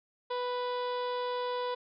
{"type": "harmonic tone with a mistuned harmonic", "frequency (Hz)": 493.9, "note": "B4", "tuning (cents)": 0, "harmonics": [1, 2, 3, 4, 5, 6, 7, 8, 9, 10], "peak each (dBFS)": [-33, -35, -47, -51, -54, -52, -47, -50, -57, -58], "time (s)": [0.3, 1.75], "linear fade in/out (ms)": 10, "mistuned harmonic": 9, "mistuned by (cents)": 30, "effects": []}